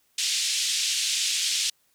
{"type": "band-pass noise", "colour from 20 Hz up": "pink", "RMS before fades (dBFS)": -26, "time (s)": [0.18, 1.7], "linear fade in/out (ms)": 5, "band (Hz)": [2900, 8200], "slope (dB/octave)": 24, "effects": ["white hiss -67 dBFS RMS until 1.94 s"]}